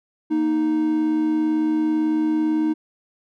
triangle tone pair together, 233.1 / 311.1 Hz, A#3 / D#4, 0 / 0 cents, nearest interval perfect fourth, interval 500 cents, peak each -26 / -16 dBFS, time 0.3-2.74 s, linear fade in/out 20 ms, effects none

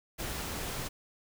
pink noise, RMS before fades -37 dBFS, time 0.18-0.89 s, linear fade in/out 20 ms, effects none

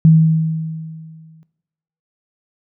sine tone with exponential decay, 160 Hz, D#3, 49 cents sharp, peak -4 dBFS, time 0.05-1.43 s, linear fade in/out 0 ms, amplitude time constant 300 ms, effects noise-tail reverb RT60 0.9 s tail -17 dB re dry

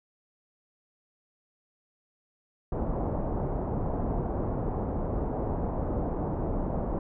pink low-pass noise, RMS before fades -30 dBFS, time 2.72-6.99 s, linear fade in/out 2 ms, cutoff 860 Hz, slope 24 dB/octave, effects none

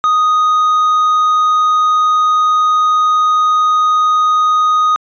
triangle tone, 1244.5 Hz, D#6, in tune, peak -7 dBFS, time 0.04-4.96 s, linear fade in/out 0 ms, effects resampled to 16000 Hz

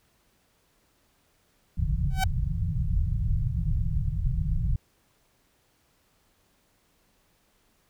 pink low-pass noise, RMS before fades -26 dBFS, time 1.77-4.76 s, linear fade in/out 5 ms, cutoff 170 Hz, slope 96 dB/octave
sawtooth tone with exponential growth, 761 Hz, F#5, 48 cents sharp, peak -17 dBFS, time 2.1-2.24 s, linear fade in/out 5 ms, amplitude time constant 29 ms
effects pink hiss -67 dBFS RMS until 7.89 s

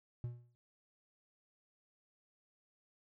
triangle tone with exponential decay, 120.4 Hz, B2, 44 cents flat, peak -33 dBFS, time 0.24-0.55 s, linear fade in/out 0 ms, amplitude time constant 66 ms, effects none

